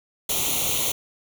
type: noise with comb filter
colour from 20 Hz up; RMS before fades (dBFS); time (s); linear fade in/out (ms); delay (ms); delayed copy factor
white; -24; 0.29-0.92; 5; 0.3; +0.85
effects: none